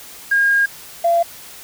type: tone pair in turn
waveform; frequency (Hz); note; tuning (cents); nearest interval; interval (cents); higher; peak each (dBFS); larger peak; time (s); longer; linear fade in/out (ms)
triangle; 1622 / 682; G#6 / F5; -41 / -41; octave + minor third; 1500; first; -8; neither; 0.31-0.66 / 1.04-1.23; first; 10
effects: tanh soft clip ceiling -10 dBFS + white hiss -38 dBFS RMS until 1.63 s